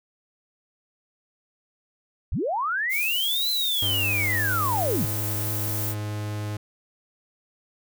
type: linear two-way sweep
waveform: sine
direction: up then down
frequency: 33.26 to 4096 to 108.8 Hz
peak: -23 dBFS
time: 2.32-5.05 s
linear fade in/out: 0 ms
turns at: 3.5 s
type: noise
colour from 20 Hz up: violet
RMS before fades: -30 dBFS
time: 2.89-5.95 s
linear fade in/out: 50 ms
type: tone with pitch glide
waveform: 45% pulse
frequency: 100.3 to 105.17 Hz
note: G2 to G#2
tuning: +40 to +22 cents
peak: -28 dBFS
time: 3.82-6.57 s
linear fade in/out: 5 ms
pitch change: +82 cents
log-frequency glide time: 4.1-5.35 s
effects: none